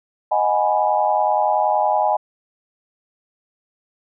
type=chord; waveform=sine; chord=G# minor seventh; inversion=second; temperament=equal; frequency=622.3 / 740 / 830.6 / 987.8 Hz; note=D#5 / F#5 / G#5 / B5; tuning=0 / 0 / 0 / 0 cents; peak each=-21 / -22 / -18 / -24 dBFS; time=0.31-2.17 s; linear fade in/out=10 ms; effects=none